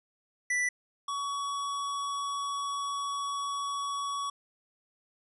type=tone pair in turn; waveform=square; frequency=1975.5 / 1126.8 Hz; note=B6 / C#6; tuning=0 / +28 cents; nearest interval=minor seventh; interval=972 cents; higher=first; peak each=-27 / -32 dBFS; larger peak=first; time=0.5-0.69 / 1.08-4.3 s; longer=second; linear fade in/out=5 ms; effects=resampled to 24000 Hz